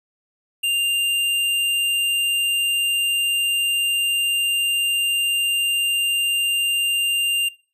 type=tone; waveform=square; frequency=2794 Hz; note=F7; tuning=in tune; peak=-19 dBFS; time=0.63-7.49 s; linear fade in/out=10 ms; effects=noise-tail reverb RT60 0.4 s tail -22 dB re dry + resampled to 32000 Hz